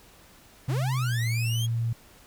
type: linear sweep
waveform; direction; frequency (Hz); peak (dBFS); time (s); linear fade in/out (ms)
sawtooth; up; 220 to 3322; -29; 0.68-1.67; 20
type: tone with pitch glide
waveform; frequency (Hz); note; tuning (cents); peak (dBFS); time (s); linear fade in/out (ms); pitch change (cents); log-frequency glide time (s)
sine; 130 to 115.82; C3 to A#2; -11 to -11; -24; 0.68-1.93; 5; -200; 0.93-1.2
effects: pink hiss -54 dBFS RMS until 2.26 s